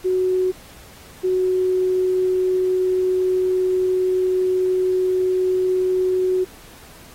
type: tone pair in turn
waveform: sine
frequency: 370 / 370 Hz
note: F#4 / F#4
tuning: 0 / 0 cents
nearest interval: unison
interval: 0 cents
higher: neither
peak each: -16 dBFS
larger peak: neither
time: 0.04-0.52 / 1.23-6.45 s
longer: second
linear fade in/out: 20 ms
effects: pink hiss -45 dBFS RMS until 7.14 s + AAC 48 kbps